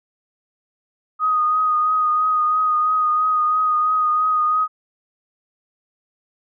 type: tone with vibrato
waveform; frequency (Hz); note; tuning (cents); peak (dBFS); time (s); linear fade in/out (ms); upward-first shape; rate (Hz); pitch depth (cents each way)
sine; 1244.5; D#6; 0; -15; 1.19-4.68; 50; triangle; 3; 27
effects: none